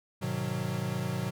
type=chord; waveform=square; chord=G# minor seventh; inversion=none; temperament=equal with one note detuned; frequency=103.83 / 126.28 / 155.56 / 185 Hz; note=G#2 / B2 / D#3 / F#3; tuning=0 / +39 / 0 / 0 cents; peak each=-39 / -35 / -38 / -36 dBFS; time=0.21-1.31 s; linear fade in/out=20 ms; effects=none